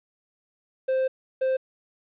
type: tone pair in turn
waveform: triangle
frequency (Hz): 523.3 / 523.3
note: C5 / C5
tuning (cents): 0 / 0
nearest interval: unison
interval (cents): 0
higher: neither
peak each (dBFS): -19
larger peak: neither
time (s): 0.88-1.08 / 1.41-1.57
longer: first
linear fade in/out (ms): 10
effects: resampled to 8000 Hz + 10-bit